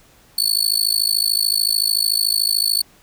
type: tone with amplitude modulation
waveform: sawtooth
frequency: 4435 Hz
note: C#8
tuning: in tune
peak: -9 dBFS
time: 0.38-2.82 s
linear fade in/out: 5 ms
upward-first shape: sine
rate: 53.6 Hz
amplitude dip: 100%
effects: pink hiss -52 dBFS RMS until 3.02 s